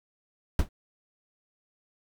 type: noise with exponential decay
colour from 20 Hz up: brown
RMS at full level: -17 dBFS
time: 0.59-0.69 s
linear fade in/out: 2 ms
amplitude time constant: 21 ms
effects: none